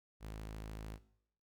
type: tone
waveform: sawtooth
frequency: 53.4 Hz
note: G#1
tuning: 49 cents sharp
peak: -40 dBFS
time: 0.2-0.99 s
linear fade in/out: 50 ms
effects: noise-tail reverb RT60 0.7 s tail -17 dB re dry